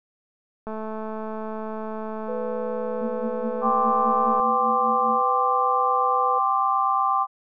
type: click train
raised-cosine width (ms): 1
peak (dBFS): -20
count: 814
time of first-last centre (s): 0.67-4.399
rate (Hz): 218
type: tone with pitch glide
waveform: sine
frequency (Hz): 496.1 to 499.8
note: B4 to B4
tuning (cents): +8 to +21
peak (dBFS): -27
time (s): 2.28-6.39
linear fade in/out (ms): 10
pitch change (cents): +13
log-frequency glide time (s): 2.66-5.71
type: tone with tremolo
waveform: sine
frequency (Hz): 227.6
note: A#3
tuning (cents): -41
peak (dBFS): -27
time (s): 3.01-5.22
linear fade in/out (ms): 5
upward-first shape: triangle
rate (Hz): 4.9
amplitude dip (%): 95
type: chord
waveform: sine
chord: G suspended fourth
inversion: none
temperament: equal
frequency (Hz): 784 / 1046.5 / 1174.7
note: G5 / C6 / D6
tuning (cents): 0 / 0 / 0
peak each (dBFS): -24 / -24 / -22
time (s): 3.61-7.27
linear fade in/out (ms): 50
effects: none